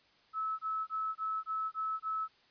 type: tone bursts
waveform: sine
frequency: 1300 Hz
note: E6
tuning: 24 cents flat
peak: -32 dBFS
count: 7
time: 0.33-2.282 s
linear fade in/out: 50 ms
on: 260 ms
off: 22 ms
effects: white hiss -66 dBFS RMS until 2.5 s + resampled to 11025 Hz